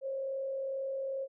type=tone with frequency modulation; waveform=sine; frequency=539 Hz; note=C#5; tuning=49 cents flat; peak=-33 dBFS; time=0.01-1.28 s; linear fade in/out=50 ms; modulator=42.3 Hz; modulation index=0.31; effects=none